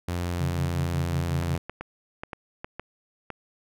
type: tone with pitch glide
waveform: sawtooth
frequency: 87.6 to 85.7 Hz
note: F2 to F2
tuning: +6 to -32 cents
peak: -23 dBFS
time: 0.08-1.58 s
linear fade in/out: 5 ms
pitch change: -38 cents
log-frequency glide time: 0.24-1.3 s
type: tone with tremolo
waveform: sine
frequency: 140 Hz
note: C#3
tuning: 18 cents sharp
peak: -24 dBFS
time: 0.4-1.55 s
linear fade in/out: 5 ms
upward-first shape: sine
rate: 5.5 Hz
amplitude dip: 75%
type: clicks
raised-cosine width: 0.5 ms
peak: -19 dBFS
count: 9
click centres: 1.427 / 1.552 / 1.696 / 1.81 / 2.235 / 2.332 / 2.645 / 2.796 / 3.303 s
effects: none